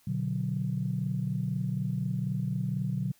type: chord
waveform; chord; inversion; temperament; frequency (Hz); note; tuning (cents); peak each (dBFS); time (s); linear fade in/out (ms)
sine; B minor; none; equal with one note detuned; 122.76 / 146.83 / 185; B2 / D3 / F#3; -10 / 0 / 0; -32; 0.07-3.12; 5
effects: tanh soft clip ceiling -18 dBFS + white hiss -64 dBFS RMS until 3.19 s